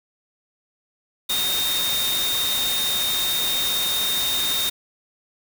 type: tone in noise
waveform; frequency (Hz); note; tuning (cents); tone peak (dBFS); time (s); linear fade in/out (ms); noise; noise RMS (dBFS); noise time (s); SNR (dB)
sine; 3687; A#7; -20; -22; 1.29-4.7; 10; white; -26; 1.29-4.7; +1
effects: none